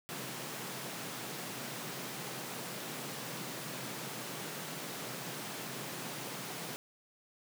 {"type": "high-pass noise", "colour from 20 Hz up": "pink", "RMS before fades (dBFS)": -42, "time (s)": [0.09, 6.76], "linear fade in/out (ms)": 0, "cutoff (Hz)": 120, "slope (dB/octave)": 96, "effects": []}